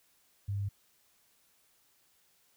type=tone; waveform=sine; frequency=100 Hz; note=G2; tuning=35 cents sharp; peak=-31 dBFS; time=0.48-0.69 s; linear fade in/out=10 ms; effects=white hiss -69 dBFS RMS until 2.56 s